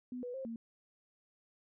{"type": "tone with pitch steps", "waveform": "sine", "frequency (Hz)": [249.5, 491.3, 531, 229.4], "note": ["B3", "B4", "C5", "A#3"], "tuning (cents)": [18, -9, 25, -28], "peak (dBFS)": -39, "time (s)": [0.12, 0.56], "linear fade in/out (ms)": 2, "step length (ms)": 110, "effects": []}